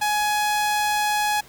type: tone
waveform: sawtooth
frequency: 839 Hz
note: G#5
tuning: 17 cents sharp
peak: -16 dBFS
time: 0.01-1.41 s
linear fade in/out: 10 ms
effects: pink hiss -48 dBFS RMS until 1.48 s